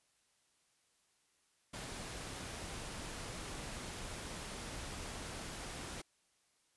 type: noise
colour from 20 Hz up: pink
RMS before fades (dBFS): -45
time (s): 1.73-6.02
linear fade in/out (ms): 10
effects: white hiss -75 dBFS RMS until 6.76 s + resampled to 24000 Hz